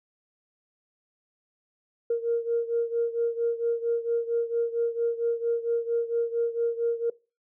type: beating tone pair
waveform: sine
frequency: 465.5 / 469.9 Hz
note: A#4 / A#4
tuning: -2 / +14 cents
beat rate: 4.4 Hz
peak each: -25 / -28 dBFS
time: 2.1-7.1 s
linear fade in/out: 5 ms
effects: noise-tail reverb RT60 0.3 s tail -22 dB re dry + tanh soft clip ceiling -16 dBFS

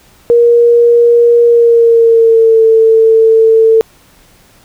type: tone with pitch glide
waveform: sine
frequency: 472.8 to 447 Hz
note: A#4 to A4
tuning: +24 to +27 cents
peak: -3 dBFS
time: 0.3-3.81 s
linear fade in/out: 0 ms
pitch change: -97 cents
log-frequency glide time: 1.44-2.61 s
effects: pink hiss -45 dBFS RMS until 4.64 s

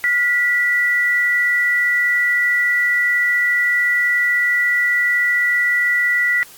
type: tone pair together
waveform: sine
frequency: 1425 / 1960.5 Hz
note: F6 / B6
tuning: +34 / -13 cents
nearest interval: tritone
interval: 553 cents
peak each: -25 / -14 dBFS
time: 0.04-6.43 s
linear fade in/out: 0 ms
effects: white hiss -42 dBFS RMS until 6.57 s + Opus 48 kbps

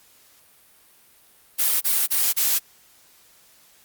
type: noise bursts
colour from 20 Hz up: blue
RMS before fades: -20 dBFS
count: 4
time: 1.58-2.593 s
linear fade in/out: 20 ms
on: 230 ms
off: 31 ms
effects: white hiss -55 dBFS RMS until 3.84 s + Opus 48 kbps

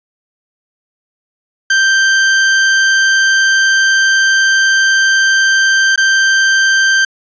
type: tone with dropouts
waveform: 40% pulse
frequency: 1568 Hz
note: G6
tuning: in tune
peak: -7 dBFS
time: 1.7-7.05 s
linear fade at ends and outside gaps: 5 ms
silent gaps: 5.96-5.976 s
effects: resampled to 16000 Hz

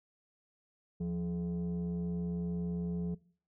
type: tone with frequency modulation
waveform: sine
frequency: 174.4 Hz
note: F3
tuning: 2 cents flat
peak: -31 dBFS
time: 1-3.15 s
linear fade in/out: 10 ms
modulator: 251 Hz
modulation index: 0.54
effects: noise-tail reverb RT60 0.5 s tail -23 dB re dry + tanh soft clip ceiling -29 dBFS

